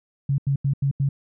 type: tone bursts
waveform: sine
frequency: 138.59 Hz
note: C#3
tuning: in tune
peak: -18 dBFS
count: 5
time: 0.29-1.09 s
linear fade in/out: 5 ms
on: 92 ms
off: 85 ms
effects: none